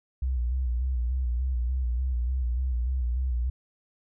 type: tone with vibrato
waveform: sine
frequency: 62.2 Hz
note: B1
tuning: 13 cents sharp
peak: -24 dBFS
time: 0.22-3.5 s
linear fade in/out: 5 ms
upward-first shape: square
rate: 3.4 Hz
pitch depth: 65 cents each way
effects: none